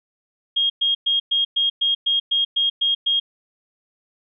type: tone bursts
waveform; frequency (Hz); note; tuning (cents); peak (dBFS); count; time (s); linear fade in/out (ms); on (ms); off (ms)
sine; 3251; G#7; -38; -16; 11; 0.56-3.2; 10; 140; 110
effects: none